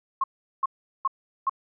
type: tone bursts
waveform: sine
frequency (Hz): 1077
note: C6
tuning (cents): +50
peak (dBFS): -20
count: 4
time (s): 0.21-1.496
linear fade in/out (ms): 5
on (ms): 29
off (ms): 390
effects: none